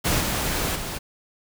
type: noise with level steps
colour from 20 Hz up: pink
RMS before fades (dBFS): -22 / -25 / -31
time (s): 0.04-0.99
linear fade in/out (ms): 20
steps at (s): 0.2 / 0.75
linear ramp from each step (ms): 10
effects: none